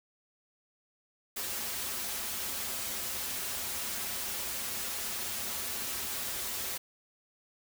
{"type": "noise with comb filter", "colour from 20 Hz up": "white", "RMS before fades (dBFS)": -36, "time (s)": [1.36, 6.78], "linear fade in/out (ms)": 10, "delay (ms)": 6.6, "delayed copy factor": -0.7, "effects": []}